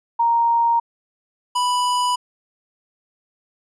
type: tone pair in turn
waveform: sine / square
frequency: 932.3 / 987.7 Hz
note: A#5 / B5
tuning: 0 / 0 cents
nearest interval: minor second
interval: 100 cents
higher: second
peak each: -14 / -18 dBFS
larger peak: first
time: 0.19-0.8 / 1.55-2.16 s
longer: neither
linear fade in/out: 10 ms
effects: resampled to 24000 Hz